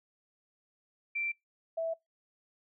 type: tone pair in turn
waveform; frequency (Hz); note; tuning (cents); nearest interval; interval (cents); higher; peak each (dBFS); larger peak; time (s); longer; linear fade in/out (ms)
sine; 2349 / 656.5; D7 / E5; 0 / -7; octave + minor seventh; 2207; first; -31 / -30; second; 1.15-1.32 / 1.77-1.94; neither; 10
effects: noise-tail reverb RT60 0.2 s tail -26 dB re dry